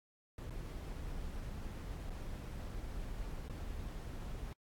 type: noise with dropouts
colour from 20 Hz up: brown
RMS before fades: -43 dBFS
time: 0.38-4.53 s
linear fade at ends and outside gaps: 2 ms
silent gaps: 0.498-0.505 / 2.098-2.103 / 3.482-3.496 s
effects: AAC 64 kbps